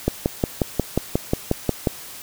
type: click train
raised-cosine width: 2 ms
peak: -4 dBFS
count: 11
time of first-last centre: 0.08-1.872 s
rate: 5.58 Hz
effects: white hiss -38 dBFS RMS until 2.22 s